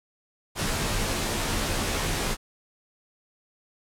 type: noise with comb filter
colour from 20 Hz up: pink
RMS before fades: -27 dBFS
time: 0.55-2.37 s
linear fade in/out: 50 ms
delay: 16 ms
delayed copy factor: -0.9
effects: low-pass 11000 Hz 12 dB/octave